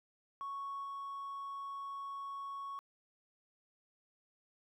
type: tone with level steps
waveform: triangle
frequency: 1108.7 Hz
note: C#6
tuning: in tune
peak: -36 / -38 dBFS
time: 0.41-2.79 s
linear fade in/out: 0 ms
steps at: 0.83 s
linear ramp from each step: 20 ms
effects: tanh soft clip ceiling -36 dBFS